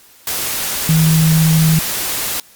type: tone in noise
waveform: sine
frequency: 159.6 Hz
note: D#3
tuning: 44 cents sharp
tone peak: -9 dBFS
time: 0.89-1.79 s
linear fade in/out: 2 ms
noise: white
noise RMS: -20 dBFS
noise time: 0.27-2.4 s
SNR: +8 dB
effects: white hiss -46 dBFS RMS until 2.55 s + Opus 48 kbps